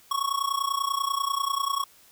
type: tone with amplitude modulation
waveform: square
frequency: 1107 Hz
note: C#6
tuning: 3 cents flat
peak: -22 dBFS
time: 0.11-1.84 s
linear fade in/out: 5 ms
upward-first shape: sine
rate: 30.2 Hz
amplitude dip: 85%
effects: white hiss -56 dBFS RMS until 2.11 s